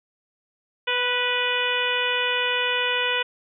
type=harmonic tone with a mistuned harmonic; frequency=493.9 Hz; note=B4; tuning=in tune; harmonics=1 / 2 / 3 / 4 / 5 / 6 / 7; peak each=-29 / -30 / -28 / -30 / -27 / -27 / -32 dBFS; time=0.87-3.23 s; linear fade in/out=10 ms; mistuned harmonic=4; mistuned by=-17 cents; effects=none